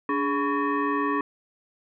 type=tone with frequency modulation; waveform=sine; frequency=415.3 Hz; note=G#4; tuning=in tune; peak=-22 dBFS; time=0.09-1.21 s; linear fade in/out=2 ms; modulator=704 Hz; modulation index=1.7; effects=none